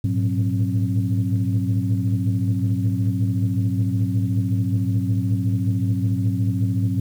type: tone cluster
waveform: sine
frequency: 104.4 / 109.7 / 118.2 / 183.5 / 267.9 Hz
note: G#2 / A2 / A#2 / F#3 / C4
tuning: +10 / -5 / +24 / -14 / +41 cents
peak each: -20 / -27 / -25 / -26 / -26 dBFS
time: 0.04-7 s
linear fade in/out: 5 ms
effects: tanh soft clip ceiling -10 dBFS + 8-bit